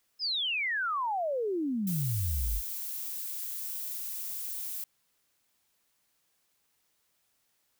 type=exponential sweep; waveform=sine; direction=down; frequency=5250 to 43.47 Hz; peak=-28 dBFS; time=0.19-2.62 s; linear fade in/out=50 ms
type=noise; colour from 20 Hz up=violet; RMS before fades=-37 dBFS; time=1.87-4.84 s; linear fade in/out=2 ms
effects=white hiss -74 dBFS RMS until 7.79 s